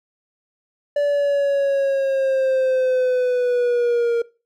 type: linear sweep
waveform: triangle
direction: down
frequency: 580 to 466.2 Hz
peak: -14 dBFS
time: 0.96-4.22 s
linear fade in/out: 5 ms
effects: noise-tail reverb RT60 0.3 s tail -21 dB re dry